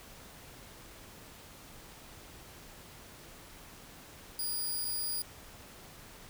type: tone with dropouts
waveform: 5% pulse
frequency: 4867 Hz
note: D#8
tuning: 39 cents flat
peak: -26 dBFS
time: 4.39-5.22 s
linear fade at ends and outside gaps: 2 ms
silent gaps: 4.847-4.85 s
effects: pink hiss -52 dBFS RMS until 6.29 s